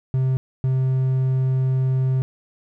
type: tone bursts at uneven times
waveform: triangle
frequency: 130.81 Hz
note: C3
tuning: in tune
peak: -15 dBFS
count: 2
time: 0.14-0.37 / 0.64-2.22 s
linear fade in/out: 0 ms
effects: none